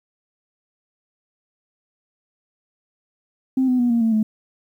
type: tone with pitch steps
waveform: sine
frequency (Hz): 261.6 / 252 / 242.7 / 233.7 / 225.1 / 216.8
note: C4 / B3 / B3 / A#3 / A3 / A3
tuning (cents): 0 / +35 / -30 / +5 / +40 / -25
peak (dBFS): -14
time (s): 3.57-4.23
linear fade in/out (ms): 5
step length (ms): 110
effects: tanh soft clip ceiling -11 dBFS + 9-bit